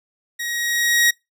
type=tone with level ramp; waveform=sawtooth; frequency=1893 Hz; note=A#6; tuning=26 cents sharp; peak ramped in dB=-22 to -9 dBFS; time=0.39-1.11 s; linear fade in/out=10 ms; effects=noise-tail reverb RT60 0.2 s tail -24 dB re dry